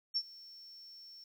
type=tone with ADSR envelope; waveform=sine; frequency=5440 Hz; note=F8; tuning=46 cents flat; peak=-28 dBFS; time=0.14-1.24 s; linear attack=26 ms; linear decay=56 ms; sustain=-22 dB; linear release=4 ms; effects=11-bit